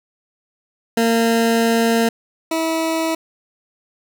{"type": "tone pair in turn", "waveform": "20% pulse", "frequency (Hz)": [229.3, 324.3], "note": ["A#3", "E4"], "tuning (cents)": [-28, -28], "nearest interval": "tritone", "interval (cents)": 600, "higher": "second", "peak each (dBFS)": [-9, -13], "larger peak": "first", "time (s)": [[0.97, 2.09], [2.51, 3.15]], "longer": "first", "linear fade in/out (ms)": 5, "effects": []}